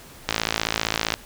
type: click train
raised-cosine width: 0.2 ms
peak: -3 dBFS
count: 48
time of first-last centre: 0.29-1.14 s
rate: 55.3 Hz
effects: pink hiss -45 dBFS RMS until 1.25 s